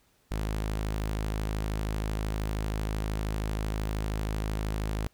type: tone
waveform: sawtooth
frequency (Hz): 52.9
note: G#1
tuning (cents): +33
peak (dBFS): -25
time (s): 0.31-5.07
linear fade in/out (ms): 0
effects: pink hiss -67 dBFS RMS until 5.13 s